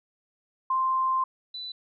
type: tone pair in turn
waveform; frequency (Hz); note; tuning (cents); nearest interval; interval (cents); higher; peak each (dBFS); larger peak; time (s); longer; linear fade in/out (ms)
sine; 1046.5 / 3984; C6 / B7; 0 / +14; octave + major seventh; 2314; second; -22 / -34; first; 0.7-1.24 / 1.54-1.72; first; 5
effects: none